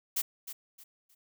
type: noise with echo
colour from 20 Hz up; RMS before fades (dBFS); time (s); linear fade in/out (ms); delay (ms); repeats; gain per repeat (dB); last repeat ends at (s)
blue; -30; 0.16-0.22; 10; 310; 3; -11; 1.15
effects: none